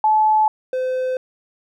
sine / triangle tone pair in turn, 863 / 513.1 Hz, A5 / C5, -34 / -34 cents, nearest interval major sixth, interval 900 cents, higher first, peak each -12 / -17 dBFS, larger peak first, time 0.04-0.48 / 0.73-1.17 s, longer neither, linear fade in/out 2 ms, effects none

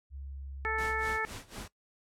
sine tone with pitch glide, 68.7 to 67.48 Hz, C#2 to C#2, -15 to -46 cents, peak -40 dBFS, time 0.1-1.19 s, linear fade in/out 50 ms, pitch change -31 cents, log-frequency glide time 0.21-0.84 s
harmonic tone, 440 Hz, A4, in tune, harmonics 1 / 2 / 3 / 4 / 5, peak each -37 / -37 / -36 / -34 / -37 dBFS, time 0.65-1.25 s, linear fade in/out 0 ms
pink noise with tremolo, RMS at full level -42 dBFS, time 0.78-1.68 s, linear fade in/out 5 ms, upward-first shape sine, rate 4 Hz, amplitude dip 90%
effects noise-tail reverb RT60 0.1 s tail -18 dB re dry + low-pass 11000 Hz 12 dB/octave

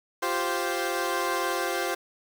15% pulse chord, F suspended second, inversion none, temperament equal with one note detuned, 349.2 / 390.9 / 523.3 Hz, F4 / G4 / C5, 0 / -5 / 0 cents, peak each -24 / -25 / -24 dBFS, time 0.22-1.95 s, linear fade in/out 10 ms, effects 8-bit

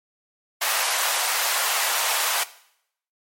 pink high-pass noise, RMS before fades -23 dBFS, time 0.61-2.44 s, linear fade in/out 10 ms, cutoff 710 Hz, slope 24 dB/octave, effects noise-tail reverb RT60 0.7 s tail -17 dB re dry + MP3 64 kbps

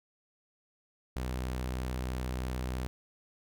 sawtooth tone, 63.1 Hz, B1, 38 cents sharp, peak -29 dBFS, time 1.16-2.87 s, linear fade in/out 0 ms, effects none

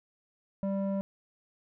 square tone with low-pass filter, 196 Hz, G3, in tune, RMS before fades -31 dBFS, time 0.63-1.01 s, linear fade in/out 0 ms, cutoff 660 Hz, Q 1.7, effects none

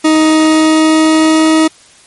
40% pulse tone with pitch glide, 313.3 to 316.8 Hz, D#4 to D#4, +12 to +31 cents, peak -5 dBFS, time 0.04-1.68 s, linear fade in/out 10 ms, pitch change +19 cents, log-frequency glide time 0.22-1.57 s, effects white hiss -42 dBFS RMS until 2.06 s + MP3 48 kbps

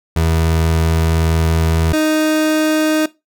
30% pulse tone pair in turn, 81.4 / 310.5 Hz, E2 / D#4, -21 / -3 cents, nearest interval octave + major seventh, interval 2318 cents, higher second, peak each -10 dBFS, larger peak neither, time 0.16-1.93 / 1.93-3.06 s, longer first, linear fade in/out 5 ms, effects noise-tail reverb RT60 0.2 s tail -18 dB re dry

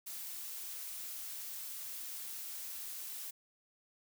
blue noise, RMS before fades -44 dBFS, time 0.06-3.31 s, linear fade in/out 10 ms, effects none

